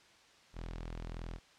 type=tone; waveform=sawtooth; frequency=41.52 Hz; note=E1; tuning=13 cents sharp; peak=-37 dBFS; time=0.53-1.4 s; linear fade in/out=50 ms; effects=white hiss -62 dBFS RMS until 1.58 s + low-pass 5000 Hz 12 dB/octave